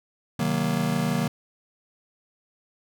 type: chord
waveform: square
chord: C half-diminished seventh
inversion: none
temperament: just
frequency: 130.81 / 156.98 / 188.37 / 235.5 Hz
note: C3 / Eb3 / Gb3 / Bb3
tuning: 0 / +16 / +31 / +18 cents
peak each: -33 / -28 / -29 / -28 dBFS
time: 0.39-1.28 s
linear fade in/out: 5 ms
effects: none